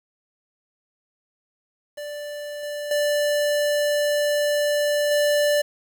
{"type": "tone with level steps", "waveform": "square", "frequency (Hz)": 587.3, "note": "D5", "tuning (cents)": 0, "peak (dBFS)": [-32, -29, -20, -18], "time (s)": [1.97, 5.62], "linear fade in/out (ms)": 10, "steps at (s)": [2.63, 2.91, 5.11], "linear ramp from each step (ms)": 2, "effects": ["8-bit"]}